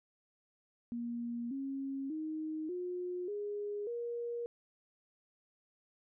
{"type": "tone with pitch steps", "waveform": "sine", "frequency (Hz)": [236.8, 272, 312.5, 358.9, 412.3, 473.6], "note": ["A#3", "C#4", "D#4", "F4", "G#4", "A#4"], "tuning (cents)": [27, -33, 8, 47, -13, 27], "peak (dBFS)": -36, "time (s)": [0.92, 4.46], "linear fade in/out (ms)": 0, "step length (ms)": 590, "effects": []}